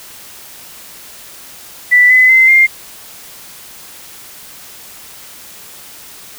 sine tone with pitch steps, 1975.5 / 2019 / 2064 / 2110 Hz, B6 / B6 / C7 / C7, 0 / +38 / -24 / +14 cents, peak -4 dBFS, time 1.91-2.67 s, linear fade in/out 20 ms, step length 190 ms, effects white hiss -35 dBFS RMS until 6.38 s

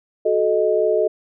sine chord, D# diminished, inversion first, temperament equal with one note detuned, 370 / 434.9 / 622.3 Hz, F#4 / A4 / D#5, 0 / -20 / 0 cents, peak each -22 / -18 / -19 dBFS, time 0.25-1.08 s, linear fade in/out 10 ms, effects none

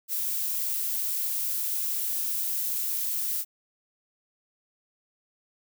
violet noise, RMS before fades -29 dBFS, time 0.08-3.45 s, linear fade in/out 50 ms, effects none

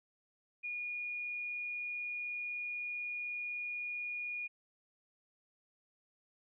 sine tone, 2441 Hz, D#7, 34 cents flat, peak -37 dBFS, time 0.63-4.48 s, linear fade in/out 20 ms, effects none

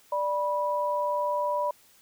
sine tone pair together, 589.7 / 979 Hz, D5 / B5, +7 / -15 cents, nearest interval major sixth, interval 878 cents, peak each -28 / -27 dBFS, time 0.12-1.71 s, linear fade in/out 5 ms, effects white hiss -59 dBFS RMS until 2.01 s

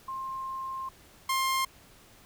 sine / sawtooth tone pair in turn, 1059 / 1059 Hz, C6 / C6, +21 / +21 cents, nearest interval unison, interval 0 cents, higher neither, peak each -33 / -22 dBFS, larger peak second, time 0.08-0.89 / 1.29-1.65 s, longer first, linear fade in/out 5 ms, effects pink hiss -56 dBFS RMS until 2.25 s

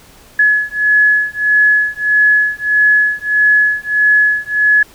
sine beating tone pair, 1698 / 1699.6 Hz, G#6 / G#6, +38 / +40 cents, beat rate 1.6 Hz, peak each -12 dBFS, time 0.39-4.83 s, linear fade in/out 5 ms, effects pink hiss -43 dBFS RMS until 4.94 s

